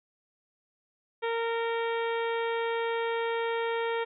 harmonic tone, 460.9 Hz, A#4, 20 cents flat, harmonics 1 / 2 / 3 / 4 / 5 / 6 / 7 / 8, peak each -29 / -34 / -39 / -39 / -41 / -48 / -45 / -49 dBFS, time 1.22-4.05 s, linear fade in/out 20 ms, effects none

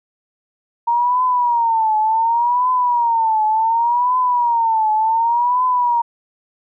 sine tone with vibrato, 932.3 Hz, A#5, in tune, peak -13 dBFS, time 0.87-6.02 s, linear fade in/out 10 ms, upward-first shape triangle, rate 0.68 Hz, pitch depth 150 cents each way, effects none

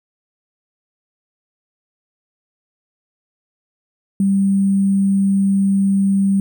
sine tone with sample-and-hold, 195.8 Hz, G3, 2 cents flat, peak -12 dBFS, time 4.2-6.4 s, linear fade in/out 2 ms, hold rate 8820 Hz, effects none

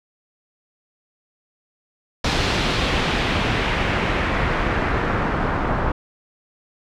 pink noise with low-pass filter sweep, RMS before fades -21 dBFS, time 2.24-5.92 s, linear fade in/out 5 ms, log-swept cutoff 4300 to 1200 Hz, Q 1.3, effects none

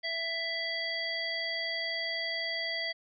harmonic tone, 662 Hz, E5, 7 cents sharp, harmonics 1 / 3 / 5 / 7, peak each -40 / -34 / -39 / -37 dBFS, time 0.03-2.93 s, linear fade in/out 20 ms, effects none

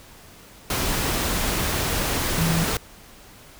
sine tone in noise, 164.81 Hz, E3, in tune, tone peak -20 dBFS, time 2.38-2.64 s, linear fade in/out 2 ms, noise pink, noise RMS -24 dBFS, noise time 0.7-2.77 s, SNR +1 dB, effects pink hiss -47 dBFS RMS until 3.59 s

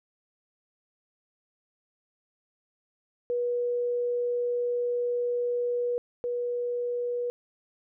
sine tone pair in turn, 484.7 / 484.7 Hz, B4 / B4, -32 / -32 cents, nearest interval unison, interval 0 cents, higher neither, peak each -25 / -27 dBFS, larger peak first, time 3.3-5.98 / 6.24-7.3 s, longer first, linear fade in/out 0 ms, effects none

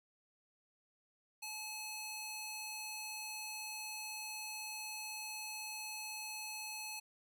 square tone with high-pass filter, 858 Hz, A5, 44 cents flat, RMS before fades -45 dBFS, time 1.42-7 s, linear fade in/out 10 ms, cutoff 2200 Hz, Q 0.59, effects none

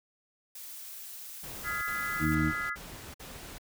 blue noise, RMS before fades -44 dBFS, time 0.55-2.35 s, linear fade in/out 5 ms
pink noise bursts, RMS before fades -45 dBFS, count 5, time 1.43-3.584 s, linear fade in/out 10 ms, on 390 ms, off 51 ms
sine chord, F half-diminished seventh, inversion third, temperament just, 1257.2 / 1396.9 / 1676.3 / 2012 Hz, Eb6 / F6 / Ab6 / Cb7, +18 / 0 / +16 / +32 cents, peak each -38 / -36 / -37 / -36 dBFS, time 1.63-2.77 s, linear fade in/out 50 ms
harmonic tone, 77.78 Hz, D#2, in tune, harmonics 1 / 2 / 3 / 4, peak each -33 / -30 / -33 / -29 dBFS, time 2.19-2.53 s, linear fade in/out 50 ms
effects none

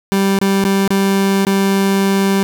30% pulse tone with dropouts, 195.6 Hz, G3, 4 cents flat, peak -9 dBFS, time 0.12-2.43 s, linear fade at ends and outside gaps 0 ms, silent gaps 0.388-0.414 / 0.641-0.65 / 0.877-0.905 / 1.45-1.468 s, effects none

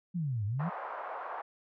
sine exponential two-way sweep, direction down then up, 185.7 to 98 to 185.7 Hz, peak -30 dBFS, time 0.14-0.7 s, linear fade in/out 20 ms, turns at 0.45 s
white band-pass noise, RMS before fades -40 dBFS, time 0.59-1.42 s, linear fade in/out 10 ms, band 600 to 1200 Hz, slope 24 dB/octave
effects none

